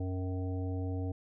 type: harmonic tone with a mistuned harmonic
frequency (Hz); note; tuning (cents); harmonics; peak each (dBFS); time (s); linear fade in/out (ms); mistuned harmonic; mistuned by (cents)
92.5; F#2; 0; 1 / 3 / 5 / 7 / 8; -33 / -39 / -44 / -49 / -51; 0-1.12; 5; 8; +67
effects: none